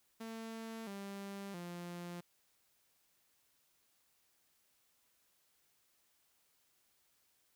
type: tone with pitch steps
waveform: sawtooth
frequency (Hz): 225.1 / 198.24 / 174.58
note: A3 / G3 / F3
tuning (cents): +40 / +20 / 0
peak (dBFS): -40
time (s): 0.2-2.21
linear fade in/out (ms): 10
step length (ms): 670
effects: white hiss -75 dBFS RMS until 7.55 s